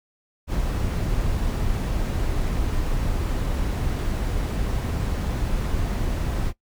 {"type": "noise", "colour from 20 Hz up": "brown", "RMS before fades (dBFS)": -24, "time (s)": [0.47, 6.53], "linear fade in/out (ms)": 50, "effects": ["noise-tail reverb RT60 0.1 s tail -18 dB re dry"]}